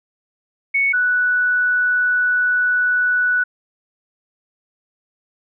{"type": "tone pair in turn", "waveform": "sine", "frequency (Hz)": [2217, 1479.7], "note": ["C#7", "F#6"], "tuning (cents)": [0, 0], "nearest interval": "perfect fifth", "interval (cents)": 700, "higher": "first", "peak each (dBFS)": -14, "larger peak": "neither", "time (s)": [[0.74, 0.93], [0.93, 3.44]], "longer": "second", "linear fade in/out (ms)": 10, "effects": []}